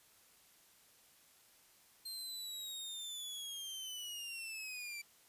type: linear sweep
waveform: sawtooth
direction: down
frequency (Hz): 4188 to 2324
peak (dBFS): -40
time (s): 2.05-5.02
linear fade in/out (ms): 10
effects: white hiss -66 dBFS RMS until 5.28 s + resampled to 32000 Hz